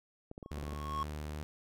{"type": "clicks", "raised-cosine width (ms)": 2, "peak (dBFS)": -31, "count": 9, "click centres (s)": [0.314, 0.379, 0.428, 0.461, 0.517, 0.579, 0.631, 0.68, 0.729]}
{"type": "tone with exponential growth", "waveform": "triangle", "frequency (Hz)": 1094, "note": "C#6", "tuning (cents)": -23, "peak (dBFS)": -29, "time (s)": [0.43, 1.03], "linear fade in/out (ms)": 1, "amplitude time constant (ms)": 130}
{"type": "tone with pitch glide", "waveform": "sawtooth", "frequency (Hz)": [73.5, 75.26], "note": ["D2", "D2"], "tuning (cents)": [2, 43], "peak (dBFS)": -35, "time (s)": [0.51, 1.43], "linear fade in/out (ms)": 0, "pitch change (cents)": 41, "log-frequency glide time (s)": [0.71, 0.9]}
{"effects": []}